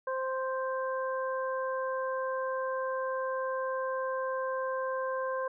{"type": "harmonic tone", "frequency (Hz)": 523.3, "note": "C5", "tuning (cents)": 0, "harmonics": [1, 2, 3], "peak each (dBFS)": [-32, -35, -40], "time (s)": [0.07, 5.48], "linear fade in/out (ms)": 5, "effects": []}